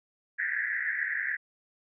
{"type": "band-pass noise", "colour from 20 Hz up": "white", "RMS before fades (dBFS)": -31, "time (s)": [0.38, 1.37], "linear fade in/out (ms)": 20, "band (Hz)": [1600, 2000], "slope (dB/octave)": 96, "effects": []}